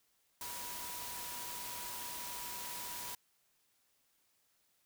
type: tone in noise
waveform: sine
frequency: 971 Hz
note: B5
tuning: 30 cents flat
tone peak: -49 dBFS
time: 0.41-3.15 s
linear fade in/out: 2 ms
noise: white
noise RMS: -44 dBFS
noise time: 0.41-3.15 s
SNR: -8 dB
effects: white hiss -75 dBFS RMS until 4.85 s